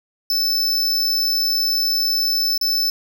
square tone with dropouts, 5274 Hz, E8, in tune, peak -17 dBFS, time 0.3-2.9 s, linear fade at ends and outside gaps 2 ms, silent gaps 2.578-2.612 s, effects none

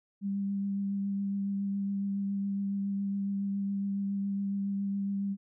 sine tone with vibrato, 198.4 Hz, G3, 21 cents sharp, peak -29 dBFS, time 0.21-5.37 s, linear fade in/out 50 ms, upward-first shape triangle, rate 7.2 Hz, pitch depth 15 cents each way, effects none

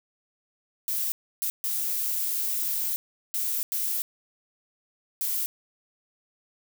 violet noise bursts at uneven times, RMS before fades -28 dBFS, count 6, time 0.88-1.12 / 1.42-1.5 / 1.64-2.96 / 3.34-3.63 / 3.72-4.02 / 5.21-5.46 s, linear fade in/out 0 ms, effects none

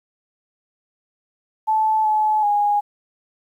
sine tone with pitch steps, 871 / 858 / 825 Hz, A5 / A5 / G#5, -18 / -44 / -12 cents, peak -15 dBFS, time 1.67-2.81 s, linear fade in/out 20 ms, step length 380 ms, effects 9-bit

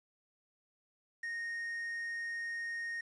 triangle tone with quantisation, 1856 Hz, A#6, 8 cents flat, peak -35 dBFS, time 1.23-3.01 s, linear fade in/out 5 ms, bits 10, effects resampled to 22050 Hz

